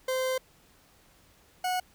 40% pulse tone pair in turn, 518 / 732.6 Hz, C5 / F#5, -17 / -17 cents, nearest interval tritone, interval 600 cents, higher second, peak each -26 dBFS, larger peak neither, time 0.08-0.38 / 1.64-1.8 s, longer first, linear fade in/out 5 ms, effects pink hiss -61 dBFS RMS until 1.94 s

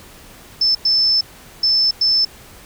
sine tone bursts at uneven times, 5274 Hz, E8, in tune, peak -12 dBFS, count 4, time 0.61-0.75 / 0.85-1.21 / 1.63-1.91 / 2.01-2.25 s, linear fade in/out 5 ms, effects pink hiss -42 dBFS RMS until 2.65 s

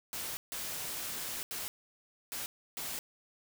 white noise bursts at uneven times, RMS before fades -39 dBFS, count 5, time 0.13-0.37 / 0.52-1.43 / 1.51-1.68 / 2.32-2.46 / 2.77-2.99 s, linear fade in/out 0 ms, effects none

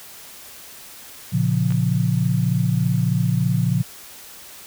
sine chord, Bb minor, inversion none, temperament just, 116.54 / 139.85 / 174.81 Hz, Bb2 / Db3 / F3, 0 / +16 / +2 cents, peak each -21 dBFS, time 1.32-3.83 s, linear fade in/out 20 ms
clicks, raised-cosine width 0.3 ms, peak -21 dBFS, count 2, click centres 1.706 / 1.722 s
effects white hiss -41 dBFS RMS until 4.66 s

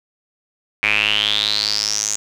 square tone with band-pass filter sweep, 52.5 Hz, G#1, 19 cents sharp, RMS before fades -19 dBFS, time 0.83-2.16 s, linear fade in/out 0 ms, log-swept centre 2300 to 6800 Hz, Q 8.7, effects none

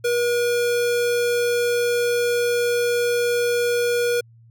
square tone, 480.1 Hz, B4, 49 cents flat, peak -19 dBFS, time 0.04-4.21 s, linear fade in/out 10 ms, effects added 115 Hz sine -47 dBFS peak until 4.5 s

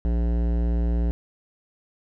sine tone with hard clipping, 58.3 Hz, A#1, 1 cent sharp, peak -22 dBFS, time 0.05-1.11 s, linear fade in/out 0 ms, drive 16 dB, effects none

